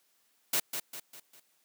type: noise with echo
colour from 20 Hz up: white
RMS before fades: -28 dBFS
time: 0.53-0.6 s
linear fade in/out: 5 ms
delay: 200 ms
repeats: 4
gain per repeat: -7 dB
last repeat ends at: 1.4 s
effects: white hiss -71 dBFS RMS until 1.64 s + high-pass 200 Hz 12 dB/octave